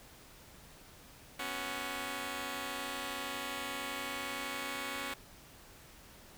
5% pulse chord, B suspended second, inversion none, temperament just, 246.9 / 277.8 / 370.4 Hz, B3 / C#4 / F#4, 0 / +4 / +2 cents, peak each -32 / -29 / -34 dBFS, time 1.39-5.14 s, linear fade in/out 5 ms, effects pink hiss -56 dBFS RMS until 6.37 s

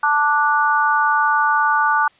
harmonic tone, 293.7 Hz, D4, in tune, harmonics 3 / 4 / 5, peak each -18 / -18 / -18 dBFS, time 0.03-2.08 s, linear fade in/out 5 ms, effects white hiss -54 dBFS RMS until 2.19 s + resampled to 8000 Hz

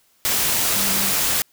sine tone in noise, 196 Hz, G3, in tune, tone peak -30 dBFS, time 0.76-1.11 s, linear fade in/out 0 ms, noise white, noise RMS -20 dBFS, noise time 0.25-1.42 s, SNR -13 dB, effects white hiss -60 dBFS RMS until 1.52 s

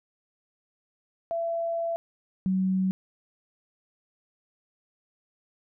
sine tone pair in turn, 671 / 188.29 Hz, E5 / F#3, +31 / +31 cents, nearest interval octave + minor seventh, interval 2200 cents, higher first, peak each -26 / -22 dBFS, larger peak second, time 1.31-1.96 / 2.46-2.91 s, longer first, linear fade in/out 0 ms, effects none

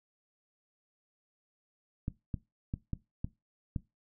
clicks, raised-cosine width 5 ms, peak -21 dBFS, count 6, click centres 2.081 / 2.342 / 2.739 / 2.933 / 3.245 / 3.762 s, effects noise-tail reverb RT60 0.2 s tail -18 dB re dry

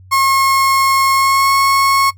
35% pulse tone with pitch glide, 1082 to 1095.2 Hz, C#6 to C#6, -42 to -21 cents, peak -9 dBFS, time 0.11-2.11 s, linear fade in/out 20 ms, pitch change +21 cents, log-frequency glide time 1.14-1.52 s, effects noise-tail reverb RT60 0.1 s tail -18 dB re dry + added 93 Hz sine -38 dBFS peak until 2.17 s

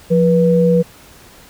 sine tone pair together, 174.61 / 486.8 Hz, F3 / B4, 0 / -25 cents, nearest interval octave + tritone, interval 1775 cents, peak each -12 / -12 dBFS, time 0.1-0.83 s, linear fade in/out 20 ms, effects pink hiss -43 dBFS RMS until 1.49 s

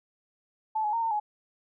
sine tone with pitch steps, 872 / 842 / 921 / 906 / 841 Hz, A5 / G#5 / A#5 / A#5 / G#5, -16 / +24 / -21 / -50 / +22 cents, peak -25 dBFS, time 0.75-1.2 s, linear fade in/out 10 ms, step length 90 ms, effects none

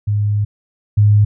sine tone pair in turn, 103.83 / 104.23 Hz, G#2 / G#2, 0 / +7 cents, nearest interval unison, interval 7 cents, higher second, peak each -13 / -7 dBFS, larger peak second, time 0.07-0.45 / 0.97-1.25 s, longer first, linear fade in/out 10 ms, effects none

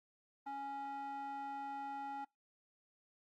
square tone with band-pass filter, 277.2 Hz, C#4, in tune, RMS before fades -44 dBFS, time 0.46-2.25 s, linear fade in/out 10 ms, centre 950 Hz, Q 5.1, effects noise-tail reverb RT60 0.2 s tail -24 dB re dry + Opus 32 kbps

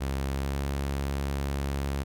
sawtooth tone with pitch glide, 68 to 69.43 Hz, C#2 to C#2, -33 to +3 cents, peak -24 dBFS, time 0-2.04 s, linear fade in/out 20 ms, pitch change +36 cents, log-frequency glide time 0.29-0.6 s, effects none

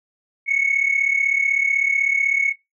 sine tone pair together, 2193 / 2229 Hz, C#7 / C#7, -19 / +9 cents, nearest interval unison, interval 28 cents, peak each -18 / -19 dBFS, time 0.46-2.54 s, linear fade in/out 50 ms, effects noise-tail reverb RT60 0.2 s tail -17 dB re dry + tanh soft clip ceiling -11 dBFS

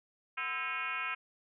sine tone with frequency modulation, 1893 Hz, A#6, 26 cents sharp, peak -33 dBFS, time 0.37-1.15 s, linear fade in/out 10 ms, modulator 289 Hz, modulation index 2.8, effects none

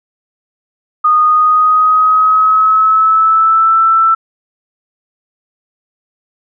sine tone with pitch glide, 1233 to 1329.2 Hz, D#6 to E6, -16 to +14 cents, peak -6 dBFS, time 1.04-4.15 s, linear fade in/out 10 ms, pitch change +130 cents, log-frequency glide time 1.22-3.8 s, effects none

